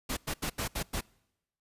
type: noise bursts at uneven times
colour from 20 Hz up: pink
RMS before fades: -33 dBFS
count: 6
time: 0.09-0.17 / 0.27-0.34 / 0.42-0.5 / 0.58-0.68 / 0.75-0.83 / 0.93-1.01 s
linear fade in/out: 10 ms
effects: noise-tail reverb RT60 0.9 s tail -25 dB re dry + resampled to 32000 Hz